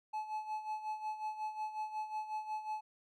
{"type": "tone with tremolo", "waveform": "triangle", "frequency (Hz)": 860, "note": "A5", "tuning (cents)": -40, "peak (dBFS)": -33, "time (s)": [0.13, 2.81], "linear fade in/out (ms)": 10, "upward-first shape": "sine", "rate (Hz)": 5.5, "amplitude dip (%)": 70, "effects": []}